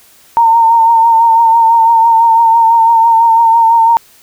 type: tone with vibrato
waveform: sine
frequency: 915 Hz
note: A#5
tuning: 32 cents flat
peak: -4 dBFS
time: 0.37-3.97 s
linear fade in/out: 0 ms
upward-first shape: triangle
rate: 6 Hz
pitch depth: 41 cents each way
effects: white hiss -44 dBFS RMS until 4.22 s